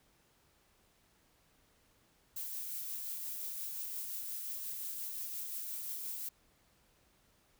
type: noise with tremolo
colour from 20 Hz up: violet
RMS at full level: -40 dBFS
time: 2.36-6.29 s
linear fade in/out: 5 ms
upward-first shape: triangle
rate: 5.7 Hz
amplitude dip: 30%
effects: pink hiss -70 dBFS RMS until 7.59 s